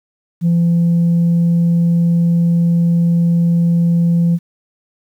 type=tone; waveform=sine; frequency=170.1 Hz; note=F3; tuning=45 cents flat; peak=-8 dBFS; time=0.41-4.39 s; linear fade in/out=50 ms; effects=tanh soft clip ceiling -8 dBFS + 8-bit